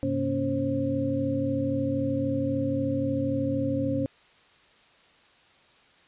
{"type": "tone cluster", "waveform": "sine", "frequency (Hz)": [99.7, 132.8, 236, 279.8, 532], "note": ["G2", "C3", "A#3", "C#4", "C5"], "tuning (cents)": [30, 26, 22, 16, 29], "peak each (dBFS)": [-34, -33, -35, -27, -30], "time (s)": [0.03, 4.06], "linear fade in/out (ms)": 0, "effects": ["white hiss -58 dBFS RMS until 6.07 s", "resampled to 8000 Hz"]}